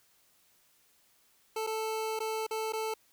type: tone with dropouts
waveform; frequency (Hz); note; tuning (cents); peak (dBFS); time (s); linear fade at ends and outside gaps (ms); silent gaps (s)
25% pulse; 440; A4; 0; -28; 1.56-2.94; 5; 1.667-1.671 / 2.192-2.202 / 2.467-2.509 / 2.724-2.733
effects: white hiss -67 dBFS RMS until 3.12 s